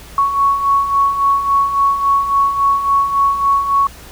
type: beating tone pair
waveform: sine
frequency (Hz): 1108.7 / 1112.3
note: C#6 / C#6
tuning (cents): 0 / +6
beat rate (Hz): 3.6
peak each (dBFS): -19 / -12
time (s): 0.18-3.87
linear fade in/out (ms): 2
effects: added 60 Hz sine -38 dBFS peak until 4.11 s + pink hiss -38 dBFS RMS until 4.11 s